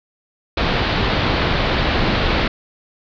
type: low-pass noise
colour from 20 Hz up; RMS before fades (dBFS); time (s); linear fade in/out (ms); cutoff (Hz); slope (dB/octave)
pink; -18; 0.57-2.48; 5; 4400; 48
effects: none